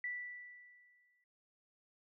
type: tone with exponential decay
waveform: sine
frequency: 1967 Hz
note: B6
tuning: 7 cents flat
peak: -36 dBFS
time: 0.04-1.24 s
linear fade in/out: 2 ms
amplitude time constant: 260 ms
effects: none